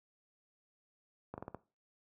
slowing click train, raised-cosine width 1 ms, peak -28 dBFS, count 5, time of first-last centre 1.34-1.546 s, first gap 39 ms, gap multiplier 1.19, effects noise-tail reverb RT60 0.3 s tail -17 dB re dry + high-pass 80 Hz 12 dB/octave

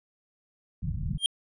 white low-pass noise, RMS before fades -31 dBFS, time 0.82-1.18 s, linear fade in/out 10 ms, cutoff 180 Hz, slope 48 dB/octave
square tone with exponential growth, 3200 Hz, G7, 35 cents sharp, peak -17 dBFS, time 1.18-1.26 s, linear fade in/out 1 ms, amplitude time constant 17 ms
effects resampled to 24000 Hz

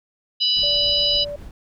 harmonic tone, 987.8 Hz, B5, in tune, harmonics 3 / 4 / 5, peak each -20 / -21 / -22 dBFS, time 0.4-1.25 s, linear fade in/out 20 ms
brown noise with tremolo, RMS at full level -36 dBFS, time 0.56-1.51 s, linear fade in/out 2 ms, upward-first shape triangle, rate 7.2 Hz, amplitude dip 40%
sine tone, 581 Hz, D5, 19 cents flat, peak -27 dBFS, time 0.63-1.36 s, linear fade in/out 5 ms
effects none

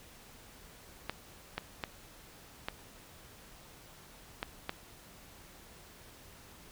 clicks, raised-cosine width 0.3 ms, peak -18 dBFS, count 6, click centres 1.096 / 1.58 / 1.838 / 2.685 / 4.429 / 4.694 s, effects pink hiss -55 dBFS RMS until 6.71 s

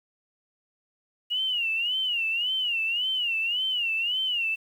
sine tone with vibrato, 2858 Hz, F7, 39 cents sharp, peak -24 dBFS, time 1.3-4.56 s, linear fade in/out 20 ms, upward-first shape sine, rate 1.8 Hz, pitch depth 140 cents each way, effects 9-bit

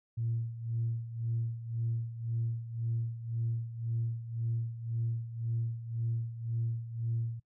sine tone with tremolo, 115.5 Hz, A#2, 16 cents flat, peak -28 dBFS, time 0.17-7.4 s, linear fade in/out 10 ms, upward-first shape sine, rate 1.9 Hz, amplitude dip 75%, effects noise-tail reverb RT60 0.1 s tail -22 dB re dry + tanh soft clip ceiling -24 dBFS

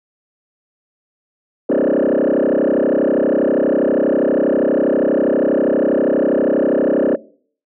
sine tone with frequency modulation, 419 Hz, G#4, 15 cents sharp, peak -9 dBFS, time 1.69-7.16 s, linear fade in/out 10 ms, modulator 32.4 Hz, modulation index 5.5, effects noise-tail reverb RT60 0.5 s tail -20 dB re dry + tanh soft clip ceiling -11 dBFS

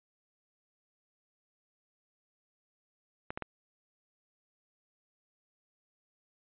clicks, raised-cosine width 0.5 ms, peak -21 dBFS, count 3, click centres 3.305 / 3.375 / 3.423 s, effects resampled to 8000 Hz

